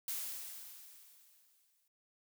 blue noise with exponential decay, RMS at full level -38 dBFS, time 0.08-1.88 s, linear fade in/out 2 ms, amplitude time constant 390 ms, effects none

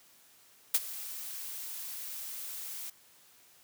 blue noise with ADSR envelope, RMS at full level -23 dBFS, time 0.74-2.9 s, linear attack 7 ms, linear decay 38 ms, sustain -18 dB, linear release 5 ms, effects white hiss -61 dBFS RMS until 3.63 s + high-pass 80 Hz 12 dB/octave

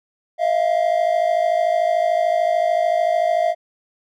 triangle tone pair together, 639.5 / 693 Hz, D#5 / F5, +47 / -14 cents, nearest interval minor second, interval 139 cents, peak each -17 / -16 dBFS, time 0.38-3.55 s, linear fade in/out 50 ms, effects none

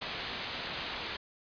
white low-pass noise, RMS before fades -39 dBFS, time 0.01-1.17 s, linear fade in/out 10 ms, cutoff 4400 Hz, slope 48 dB/octave, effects resampled to 11025 Hz

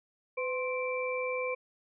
sine tone cluster, 505 / 1051 / 2339 Hz, B4 / C6 / D7, +39 / +7 / -8 cents, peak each -32 / -39 / -36 dBFS, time 0.37-1.55 s, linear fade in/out 10 ms, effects none

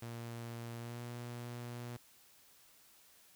sawtooth tone with pitch glide, 117 to 120.22 Hz, A#2 to B2, +7 to -46 cents, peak -39 dBFS, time 0.02-1.97 s, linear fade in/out 5 ms, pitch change +47 cents, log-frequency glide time 0.77-1.02 s, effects white hiss -64 dBFS RMS until 3.35 s

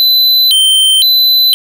square tone with vibrato, 3536 Hz, A7, 8 cents sharp, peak -6 dBFS, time 0-1.54 s, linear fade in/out 0 ms, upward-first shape square, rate 0.98 Hz, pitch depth 220 cents each way, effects none

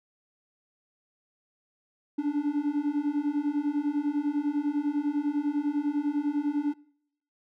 triangle beating tone pair, 286.1 / 296.1 Hz, D4 / D4, -45 / +14 cents, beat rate 10 Hz, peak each -27 / -26 dBFS, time 2.18-6.74 s, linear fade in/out 10 ms, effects noise-tail reverb RT60 0.7 s tail -24 dB re dry

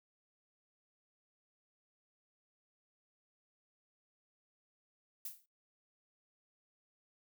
violet noise with exponential decay, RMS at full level -39 dBFS, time 5.25-5.46 s, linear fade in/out 5 ms, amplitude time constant 45 ms, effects noise-tail reverb RT60 0.2 s tail -22 dB re dry

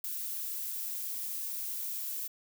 violet noise with ADSR envelope, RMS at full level -32 dBFS, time 0.04-2.28 s, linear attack 4 ms, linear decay 5 ms, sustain -5 dB, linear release 13 ms, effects none

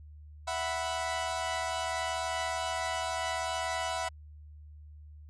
sawtooth chord, E suspended second, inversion none, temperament equal, 659.3 / 740 / 987.8 Hz, E5 / F#5 / B5, 0 / 0 / 0 cents, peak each -32 dBFS, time 0.47-4.09 s, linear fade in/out 10 ms, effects added 75 Hz sine -47 dBFS peak until 5.29 s + resampled to 22050 Hz

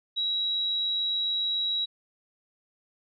sine tone, 3871 Hz, B7, 35 cents flat, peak -25 dBFS, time 0.16-1.86 s, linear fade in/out 20 ms, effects none

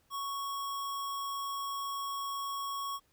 sine tone with sample-and-hold, 1111 Hz, C#6, 4 cents sharp, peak -34 dBFS, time 0.1-3 s, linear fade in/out 50 ms, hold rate 4410 Hz, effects pink hiss -71 dBFS RMS until 3.12 s

